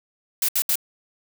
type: noise bursts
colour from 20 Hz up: blue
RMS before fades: -21 dBFS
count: 3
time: 0.42-0.756 s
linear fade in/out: 2 ms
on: 66 ms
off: 69 ms
effects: none